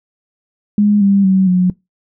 sine tone with pitch steps, 207 / 198.22 / 189.82 / 181.77 Hz, G#3 / G3 / F#3 / F#3, -5 / +20 / +45 / -30 cents, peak -8 dBFS, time 0.78-1.7 s, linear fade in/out 2 ms, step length 230 ms, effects noise-tail reverb RT60 0.2 s tail -23 dB re dry

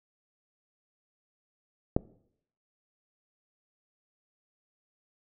click, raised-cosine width 2 ms, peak -10 dBFS, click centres 1.965 s, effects noise-tail reverb RT60 0.7 s tail -21 dB re dry

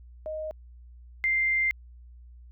sine tone pair in turn, 622.3 / 2093 Hz, D#5 / C7, 0 / 0 cents, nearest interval octave + major sixth, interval 2100 cents, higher second, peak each -31 / -22 dBFS, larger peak second, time 0.26-0.51 / 1.24-1.71 s, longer second, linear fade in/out 0 ms, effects added 60 Hz sine -46 dBFS peak until 2.51 s

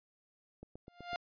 click train, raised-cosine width 2 ms, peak -35 dBFS, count 5, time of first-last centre 0.63-1.132 s, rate 7.97 Hz
sawtooth tone with exponential growth, 701 Hz, F5, 6 cents sharp, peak -29 dBFS, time 0.87-1.16 s, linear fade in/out 1 ms, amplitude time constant 61 ms
effects resampled to 11025 Hz

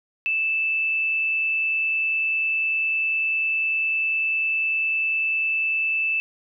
sine tone with amplitude modulation, 2637 Hz, E7, in tune, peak -19 dBFS, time 0.26-6.2 s, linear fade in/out 0 ms, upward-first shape sine, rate 150 Hz, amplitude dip 25%, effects none

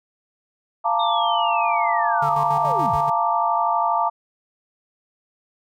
sine chord, Bb major seventh, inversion second, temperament equal with one note detuned, 692.4 / 880 / 932.3 / 1174.7 Hz, F5 / A5 / Bb5 / D6, -15 / 0 / 0 / 0 cents, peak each -23 dBFS, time 0.84-4.1 s, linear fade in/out 20 ms
sine linear sweep, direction down, 3698 to 36.71 Hz, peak -27 dBFS, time 0.99-2.97 s, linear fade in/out 10 ms
square tone with tremolo, 146.5 Hz, D3, 4 cents flat, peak -29 dBFS, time 2.22-3.1 s, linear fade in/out 5 ms, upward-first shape square, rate 7 Hz, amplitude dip 60%
effects none

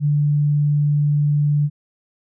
sine tone, 146.83 Hz, D3, in tune, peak -14 dBFS, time 0-1.7 s, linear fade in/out 50 ms, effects none

